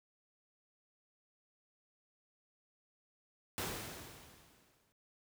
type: noise with exponential decay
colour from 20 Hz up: pink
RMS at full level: -37 dBFS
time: 3.58-4.92 s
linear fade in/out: 0 ms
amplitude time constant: 290 ms
effects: high-pass 60 Hz 12 dB/octave